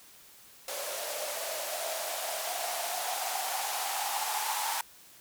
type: noise with band-pass filter sweep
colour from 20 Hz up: violet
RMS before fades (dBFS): -34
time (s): 0.68-4.81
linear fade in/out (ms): 2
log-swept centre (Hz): 560 to 880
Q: 7.8
effects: white hiss -55 dBFS RMS until 5.2 s